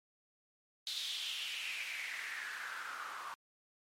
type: noise with band-pass filter sweep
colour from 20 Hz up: white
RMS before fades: -42 dBFS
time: 0.87-3.34 s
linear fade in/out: 0 ms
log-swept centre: 3900 to 1100 Hz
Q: 4.9
effects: MP3 64 kbps